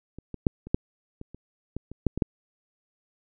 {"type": "clicks", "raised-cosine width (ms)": 3, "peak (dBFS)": [-27, -22, -6, -27, -8, -25, -29, -19, -26, -8, -17, -8], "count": 12, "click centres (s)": [0.186, 0.343, 0.468, 0.67, 0.745, 1.214, 1.346, 1.766, 1.916, 2.067, 2.176, 2.222], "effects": []}